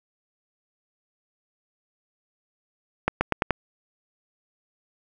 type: accelerating click train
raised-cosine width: 0.5 ms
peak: -5 dBFS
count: 5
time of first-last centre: 3.08-3.507 s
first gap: 130 ms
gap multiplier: 0.87
effects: none